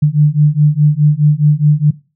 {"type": "beating tone pair", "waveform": "sine", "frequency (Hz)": [146.83, 151.63], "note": ["D3", "D#3"], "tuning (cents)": [0, -44], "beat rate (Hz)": 4.8, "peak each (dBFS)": -10, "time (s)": [0.02, 1.91], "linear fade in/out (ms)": 10, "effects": ["noise-tail reverb RT60 0.3 s tail -19 dB re dry"]}